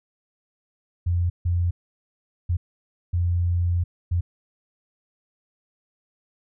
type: tone bursts at uneven times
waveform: sine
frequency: 87.31 Hz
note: F2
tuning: in tune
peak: -19 dBFS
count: 5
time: 1.06-1.3 / 1.45-1.71 / 2.49-2.57 / 3.13-3.84 / 4.11-4.21 s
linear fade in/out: 10 ms
effects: none